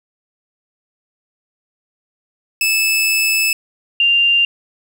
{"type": "tone pair in turn", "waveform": ["sawtooth", "sine"], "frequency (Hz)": [2617, 2790], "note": ["E7", "F7"], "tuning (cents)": [-13, -2], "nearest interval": "minor second", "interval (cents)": 111, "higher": "second", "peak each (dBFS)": -10, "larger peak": "neither", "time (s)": [[2.61, 3.53], [4, 4.45]], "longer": "first", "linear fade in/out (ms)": 2, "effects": ["8-bit"]}